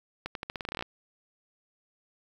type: accelerating click train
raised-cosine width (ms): 0.3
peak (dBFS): -18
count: 14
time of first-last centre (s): 0.26-0.825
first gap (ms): 92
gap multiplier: 0.86
effects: 8-bit